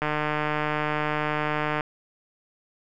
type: click train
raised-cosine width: 0.5 ms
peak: -11 dBFS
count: 271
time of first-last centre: 0.02-1.808 s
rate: 151 Hz
effects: none